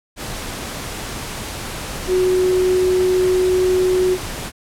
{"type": "tone in noise", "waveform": "sine", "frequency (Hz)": 368.6, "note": "F#4", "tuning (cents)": -7, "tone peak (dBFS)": -13, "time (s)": [2.07, 4.18], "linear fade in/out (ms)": 50, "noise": "pink", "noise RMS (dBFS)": -28, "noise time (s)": [0.16, 4.52], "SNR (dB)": 12, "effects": ["low-pass 12000 Hz 12 dB/octave"]}